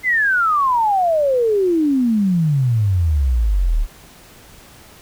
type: exponential sweep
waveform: sine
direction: down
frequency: 2093 to 34.65 Hz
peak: -13 dBFS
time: 0.03-3.87 s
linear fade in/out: 50 ms
effects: pink hiss -44 dBFS RMS until 5.01 s